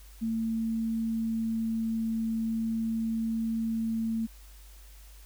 sine tone, 224.9 Hz, A3, 38 cents sharp, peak -27 dBFS, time 0.21-4.27 s, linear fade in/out 20 ms, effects added 50 Hz sine -48 dBFS peak until 5.25 s + white hiss -57 dBFS RMS until 5.25 s

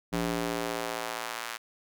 square tone with high-pass filter sweep, 57.6 Hz, A#1, 20 cents flat, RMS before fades -33 dBFS, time 0.12-1.58 s, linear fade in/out 20 ms, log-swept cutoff 180 to 1400 Hz, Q 0.94, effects none

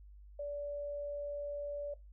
sine tone, 578 Hz, D5, 28 cents flat, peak -37 dBFS, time 0.39-1.94 s, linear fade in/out 5 ms, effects noise-tail reverb RT60 0.2 s tail -18 dB re dry + added 50 Hz sine -52 dBFS peak until 2.12 s

